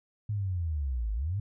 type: linear two-way sweep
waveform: sine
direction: down then up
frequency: 107.7 to 50.3 to 107.7 Hz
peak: -28 dBFS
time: 0.29-1.4 s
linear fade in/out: 5 ms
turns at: 1.13 s
effects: none